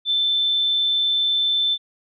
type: tone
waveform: sine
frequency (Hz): 3536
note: A7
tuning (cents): +8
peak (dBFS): -17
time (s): 0.05-1.78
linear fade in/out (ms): 50
effects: none